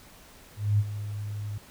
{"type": "tone with ADSR envelope", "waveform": "sine", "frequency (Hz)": 103.83, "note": "G#2", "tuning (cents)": 0, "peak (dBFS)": -18, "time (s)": [0.56, 1.58], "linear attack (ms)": 230, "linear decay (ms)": 44, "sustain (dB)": -13, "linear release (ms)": 3, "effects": ["pink hiss -52 dBFS RMS until 1.7 s"]}